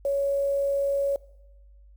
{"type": "tone with quantisation", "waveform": "sine", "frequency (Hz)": 558, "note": "C#5", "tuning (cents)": 11, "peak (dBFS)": -22, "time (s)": [0.05, 1.16], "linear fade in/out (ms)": 2, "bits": 8, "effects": ["noise-tail reverb RT60 1.0 s tail -21 dB re dry", "added 50 Hz sine -49 dBFS peak until 1.96 s"]}